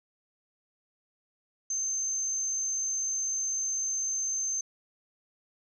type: tone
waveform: sine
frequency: 6272 Hz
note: G8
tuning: in tune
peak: -28 dBFS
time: 1.7-4.61 s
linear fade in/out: 5 ms
effects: none